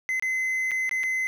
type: tone with dropouts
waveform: triangle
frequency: 2048 Hz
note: C7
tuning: 38 cents flat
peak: -22 dBFS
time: 0.09-1.27 s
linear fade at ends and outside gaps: 0 ms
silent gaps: 0.197-0.224 / 0.71-0.716 / 0.893-0.912 / 1.033-1.037 s
effects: none

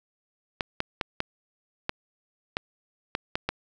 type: clicks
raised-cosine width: 0.3 ms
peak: -10 dBFS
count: 9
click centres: 0.608 / 0.804 / 1.012 / 1.204 / 1.894 / 2.569 / 3.151 / 3.355 / 3.49 s
effects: none

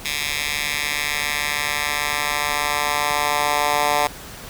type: tone with high-pass filter sweep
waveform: 10% pulse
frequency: 146.83 Hz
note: D3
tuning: in tune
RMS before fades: -22 dBFS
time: 0.05-4.07 s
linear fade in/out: 2 ms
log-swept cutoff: 2600 to 800 Hz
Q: 1.4
effects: pink hiss -37 dBFS RMS until 4.49 s

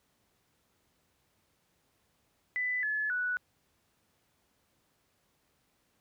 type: tone with pitch steps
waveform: sine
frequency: 1995 / 1716.8 / 1477.4 Hz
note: B6 / A6 / F#6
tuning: +17 / -43 / -3 cents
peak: -29 dBFS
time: 2.56-3.37 s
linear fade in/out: 0 ms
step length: 270 ms
effects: pink hiss -73 dBFS RMS until 6 s + high-pass 60 Hz 12 dB/octave

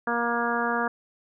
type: harmonic tone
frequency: 236.2 Hz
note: A#3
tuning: 23 cents sharp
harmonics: 1 / 2 / 3 / 4 / 5 / 6 / 7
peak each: -31 / -31 / -31 / -31 / -31 / -31 / -31 dBFS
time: 0.07-0.88 s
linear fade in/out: 5 ms
effects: none

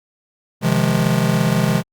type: chord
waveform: square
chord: F minor seventh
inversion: second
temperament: just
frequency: 130.96 / 157.15 / 174.61 / 209.5 Hz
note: C3 / Eb3 / F3 / Ab3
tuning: +2 / +18 / 0 / +15 cents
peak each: -21 dBFS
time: 0.61-1.83 s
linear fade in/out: 50 ms
effects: Opus 48 kbps

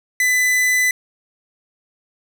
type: tone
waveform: 45% pulse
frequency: 2002 Hz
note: B6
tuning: 23 cents sharp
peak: -14 dBFS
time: 0.2-0.91 s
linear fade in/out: 2 ms
effects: none

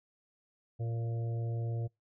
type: harmonic tone with a mistuned harmonic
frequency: 115.8 Hz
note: A#2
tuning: 11 cents flat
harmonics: 1 / 3 / 4 / 5 / 6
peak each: -32 / -48 / -47 / -51 / -52 dBFS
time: 0.79-1.88 s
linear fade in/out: 20 ms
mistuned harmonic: 5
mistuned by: -19 cents
effects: noise-tail reverb RT60 0.2 s tail -26 dB re dry

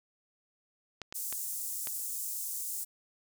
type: clicks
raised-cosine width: 0.2 ms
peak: -22 dBFS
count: 4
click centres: 1.017 / 1.125 / 1.326 / 1.872 s
type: high-pass noise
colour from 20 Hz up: pink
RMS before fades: -37 dBFS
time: 1.14-2.85 s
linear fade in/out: 20 ms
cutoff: 7500 Hz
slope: 24 dB/octave
effects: none

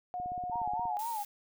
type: tone with pitch glide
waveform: sine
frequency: 722 to 727 Hz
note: F#5 to F#5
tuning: -43 to -31 cents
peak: -34 dBFS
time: 0.14-0.97 s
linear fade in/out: 0 ms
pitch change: +12 cents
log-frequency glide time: 0.56-0.76 s
type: click train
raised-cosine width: 3 ms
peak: -35 dBFS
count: 12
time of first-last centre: 0.2-0.855 s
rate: 16.8 Hz
type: tone with vibrato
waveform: sine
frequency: 880 Hz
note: A5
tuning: in tune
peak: -33 dBFS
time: 0.51-1.24 s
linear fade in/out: 20 ms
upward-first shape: sine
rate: 3.9 Hz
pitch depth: 120 cents each way
type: noise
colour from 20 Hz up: blue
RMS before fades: -45 dBFS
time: 0.99-1.25 s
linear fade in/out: 2 ms
effects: none

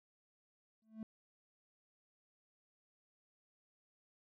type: tone with exponential growth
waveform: triangle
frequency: 220 Hz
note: A3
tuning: in tune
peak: -37 dBFS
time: 0.82-1.03 s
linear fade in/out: 2 ms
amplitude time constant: 44 ms
effects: none

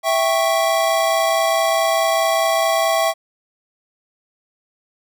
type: chord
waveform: square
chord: C# diminished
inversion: first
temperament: equal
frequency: 659.3 / 784 / 1108.7 Hz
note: E5 / G5 / C#6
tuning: 0 / 0 / 0 cents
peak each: -18 / -22 / -23 dBFS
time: 0.03-3.14 s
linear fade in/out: 50 ms
effects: none

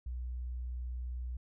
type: tone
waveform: sine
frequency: 61.5 Hz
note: B1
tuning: 7 cents flat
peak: -36 dBFS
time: 0.06-1.37 s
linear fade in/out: 5 ms
effects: none

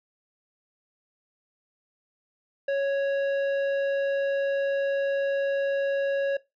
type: tone with tanh clipping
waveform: triangle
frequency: 554 Hz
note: C#5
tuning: 1 cent flat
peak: -25 dBFS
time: 2.68-6.37 s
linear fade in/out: 5 ms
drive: 18 dB
effects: noise-tail reverb RT60 0.2 s tail -19 dB re dry + low-pass 3000 Hz 12 dB/octave

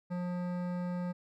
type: tone with hard clipping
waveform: sine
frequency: 178.1 Hz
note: F3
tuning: 34 cents sharp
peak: -35 dBFS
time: 0.1-1.13 s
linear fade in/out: 20 ms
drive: 15 dB
effects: none

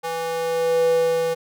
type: tone with high-pass filter sweep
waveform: square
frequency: 164.81 Hz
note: E3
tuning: in tune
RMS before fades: -21 dBFS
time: 0.03-1.35 s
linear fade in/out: 20 ms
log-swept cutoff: 650 to 420 Hz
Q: 6.3
effects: none

